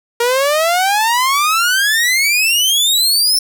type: exponential sweep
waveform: sawtooth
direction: up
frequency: 466.2 to 5380 Hz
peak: -8 dBFS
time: 0.2-3.39 s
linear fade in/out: 5 ms
effects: none